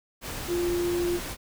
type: tone in noise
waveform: sine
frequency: 349.2 Hz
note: F4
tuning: in tune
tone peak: -24 dBFS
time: 0.47-1.2 s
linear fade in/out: 50 ms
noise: pink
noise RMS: -35 dBFS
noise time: 0.21-1.37 s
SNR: +8 dB
effects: none